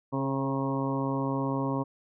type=harmonic tone with a mistuned harmonic; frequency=135.6 Hz; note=C#3; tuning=38 cents flat; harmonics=1 / 2 / 3 / 4 / 5 / 6 / 7 / 8; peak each=-32 / -30 / -37 / -36 / -42 / -44 / -36 / -38 dBFS; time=0.12-1.84 s; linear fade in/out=20 ms; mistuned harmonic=3; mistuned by=+18 cents; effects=none